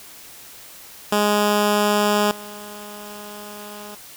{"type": "tone with level steps", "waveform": "10% pulse", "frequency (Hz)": 207.7, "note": "G#3", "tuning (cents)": 0, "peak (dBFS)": [-8, -27], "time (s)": [1.12, 3.95], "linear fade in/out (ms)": 5, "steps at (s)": 2.31, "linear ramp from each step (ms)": 2, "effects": ["white hiss -42 dBFS RMS until 4.16 s"]}